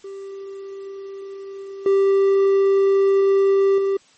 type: tone with level steps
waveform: triangle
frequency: 392 Hz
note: G4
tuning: in tune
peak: -29 / -11 / -15 dBFS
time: 0.04-3.97 s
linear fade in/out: 5 ms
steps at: 1.86 / 3.78 s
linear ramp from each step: 2 ms
effects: white hiss -54 dBFS RMS until 4.17 s + MP3 32 kbps